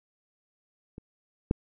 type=clicks; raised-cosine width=3 ms; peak=-28 / -10 dBFS; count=2; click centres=0.981 / 1.511 s; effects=none